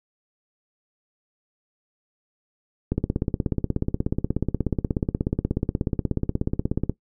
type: click train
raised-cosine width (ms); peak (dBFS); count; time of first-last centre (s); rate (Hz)
3; -9; 67; 2.92-6.896; 16.6
effects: noise-tail reverb RT60 0.1 s tail -17 dB re dry